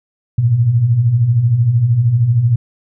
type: beating tone pair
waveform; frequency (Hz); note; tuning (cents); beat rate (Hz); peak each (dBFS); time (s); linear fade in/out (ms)
sine; 107.8 / 120.8; A2 / B2; -35 / -38; 13; -18 / -10; 0.38-2.56; 5
effects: none